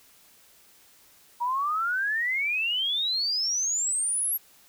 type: exponential sweep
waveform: sine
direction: up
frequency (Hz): 939 to 11830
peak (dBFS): -24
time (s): 1.4-4.38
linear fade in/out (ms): 20
effects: white hiss -57 dBFS RMS until 4.68 s